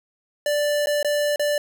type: tone with dropouts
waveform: square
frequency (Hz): 587.3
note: D5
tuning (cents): 0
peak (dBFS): -20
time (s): 0.46-1.58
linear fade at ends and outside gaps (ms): 2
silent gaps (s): 0.86-0.87 / 1.029-1.046 / 1.36-1.395
effects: none